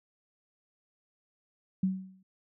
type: tone with exponential decay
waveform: sine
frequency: 188.7 Hz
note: F#3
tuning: 34 cents sharp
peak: -22 dBFS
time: 1.83-2.23 s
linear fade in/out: 5 ms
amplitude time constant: 85 ms
effects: none